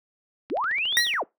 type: click train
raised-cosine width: 0.3 ms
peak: -25 dBFS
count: 10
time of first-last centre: 0.5-1.138 s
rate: 14.1 Hz
type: linear two-way sweep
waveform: sine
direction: up then down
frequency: 183.7 to 4186 to 183.7 Hz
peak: -23 dBFS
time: 0.5-1.24 s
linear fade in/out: 20 ms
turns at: 1.03 s
type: tone with exponential decay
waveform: square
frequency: 1900 Hz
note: A#6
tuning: 33 cents sharp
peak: -16 dBFS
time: 0.97-1.2 s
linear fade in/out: 0 ms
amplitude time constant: 48 ms
effects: noise-tail reverb RT60 0.2 s tail -24 dB re dry